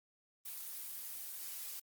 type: noise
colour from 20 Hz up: blue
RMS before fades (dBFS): -45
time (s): 0.45-1.8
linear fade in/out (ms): 10
effects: Opus 24 kbps